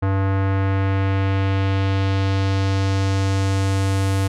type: tone with low-pass filter sweep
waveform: square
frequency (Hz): 97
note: G2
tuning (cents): -18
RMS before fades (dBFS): -19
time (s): 0.02-4.28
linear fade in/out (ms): 10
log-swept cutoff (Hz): 1400 to 11000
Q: 1.2
effects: none